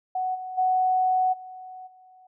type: tone with level steps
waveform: sine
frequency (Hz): 743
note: F#5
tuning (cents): +7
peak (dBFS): -24 / -32 / -19 / -38 / -50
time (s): 0.15-2.27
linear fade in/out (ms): 5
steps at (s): 0.34 / 0.57 / 1.32 / 1.86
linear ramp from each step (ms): 20
effects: none